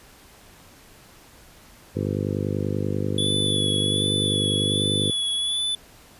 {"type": "harmonic tone", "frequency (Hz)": 50.2, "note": "G1", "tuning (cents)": 42, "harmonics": [2, 3, 4, 5, 6, 7, 8, 9, 10], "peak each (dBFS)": [-28, -30, -31, -32, -33, -33, -34, -35, -35], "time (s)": [1.95, 5.11], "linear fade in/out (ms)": 10}
{"type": "tone with vibrato", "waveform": "square", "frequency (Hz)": 3432, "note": "A7", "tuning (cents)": -44, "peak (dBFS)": -23, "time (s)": [3.18, 5.75], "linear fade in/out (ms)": 2, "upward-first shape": "sine", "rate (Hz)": 1.3, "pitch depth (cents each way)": 32}
{"effects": ["pink hiss -50 dBFS RMS until 6.19 s", "resampled to 32000 Hz"]}